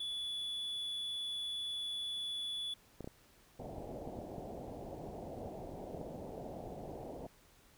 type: tone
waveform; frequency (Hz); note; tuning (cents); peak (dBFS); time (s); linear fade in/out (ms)
triangle; 3433; A7; -43; -36; 0-2.74; 5
type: clicks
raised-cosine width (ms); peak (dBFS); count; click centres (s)
2; -31; 11; 3.007 / 3.044 / 3.075 / 3.783 / 4.075 / 4.189 / 4.383 / 5.377 / 5.459 / 5.946 / 6.013
type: low-pass noise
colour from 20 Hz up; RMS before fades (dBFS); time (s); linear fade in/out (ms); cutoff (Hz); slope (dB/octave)
white; -46; 3.59-7.27; 5; 770; 48
effects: pink hiss -65 dBFS RMS until 7.77 s